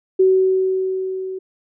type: tone with level ramp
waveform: sine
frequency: 377 Hz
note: F#4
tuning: 32 cents sharp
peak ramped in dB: -9 to -25 dBFS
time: 0.19-1.39 s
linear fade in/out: 10 ms
effects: none